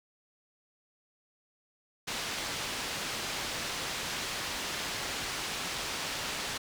white low-pass noise, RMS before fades -36 dBFS, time 2.07-6.58 s, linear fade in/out 10 ms, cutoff 4900 Hz, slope 12 dB/octave, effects none

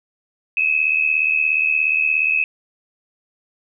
sine tone pair together, 2532 / 2609 Hz, D#7 / E7, +30 / -18 cents, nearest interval minor second, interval 52 cents, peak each -18 dBFS, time 0.57-2.44 s, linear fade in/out 2 ms, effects none

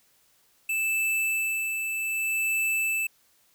square tone with tremolo, 2637 Hz, E7, in tune, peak -24 dBFS, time 0.69-3.07 s, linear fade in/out 5 ms, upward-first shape sine, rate 0.64 Hz, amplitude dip 40%, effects white hiss -64 dBFS RMS until 3.54 s

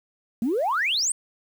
sine exponential sweep, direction up, 212.1 to 8920 Hz, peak -20 dBFS, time 0.42-1.12 s, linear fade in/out 2 ms, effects tanh soft clip ceiling -16 dBFS + 8-bit

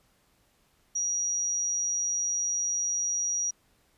sine tone, 5760 Hz, F#8, 47 cents flat, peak -26 dBFS, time 0.95-3.51 s, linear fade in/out 10 ms, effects pink hiss -67 dBFS RMS until 3.97 s + resampled to 32000 Hz

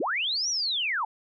sine linear two-way sweep, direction up then down, 230 to 5930 to 802 Hz, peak -25 dBFS, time 0-1.05 s, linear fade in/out 5 ms, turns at 0.49 s, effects none

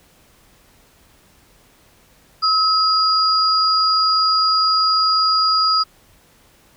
sine tone pair together, 1286 / 4855 Hz, E6 / D#8, -43 / -43 cents, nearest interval octave + major seventh, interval 2300 cents, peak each -16 dBFS, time 2.42-5.84 s, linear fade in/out 20 ms, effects pink hiss -53 dBFS RMS until 6.76 s

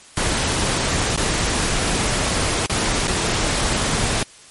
pink noise with dropouts, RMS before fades -20 dBFS, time 0.17-4.23 s, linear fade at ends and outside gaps 2 ms, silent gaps 1.162-1.174 / 2.662-2.696 / 3.073-3.078 s, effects white hiss -45 dBFS RMS until 4.5 s + MP3 48 kbps

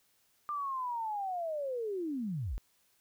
sine linear sweep, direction down, 1200 to 32.7 Hz, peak -33 dBFS, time 0.49-2.58 s, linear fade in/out 0 ms, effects white hiss -71 dBFS RMS until 3 s

